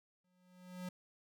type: tone with exponential growth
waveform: square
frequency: 181.5 Hz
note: F#3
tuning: 33 cents flat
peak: -40 dBFS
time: 0.24-0.89 s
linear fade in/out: 5 ms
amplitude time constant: 140 ms
effects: none